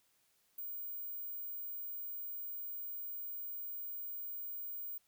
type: tone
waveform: sine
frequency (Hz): 15380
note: B9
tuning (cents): -47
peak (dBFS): -40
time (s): 0.58-4.98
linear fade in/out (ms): 5
effects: white hiss -74 dBFS RMS until 5.07 s